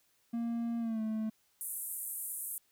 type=tone with pitch glide; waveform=triangle; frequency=233.1 to 218.7 Hz; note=A#3 to A3; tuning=0 to -10 cents; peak=-30 dBFS; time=0.33-1.3 s; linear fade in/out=10 ms; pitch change=-110 cents; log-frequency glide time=0.79-1.01 s
type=band-pass noise; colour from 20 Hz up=pink; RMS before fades=-40 dBFS; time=1.61-2.58 s; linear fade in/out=0 ms; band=8900 to 14000 Hz; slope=48 dB/octave
effects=white hiss -72 dBFS RMS until 2.71 s